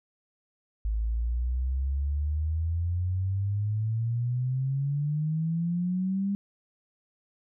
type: exponential sweep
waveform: sine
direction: up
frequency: 52.8 to 201.4 Hz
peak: -25 dBFS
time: 0.85-6.35 s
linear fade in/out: 0 ms
effects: none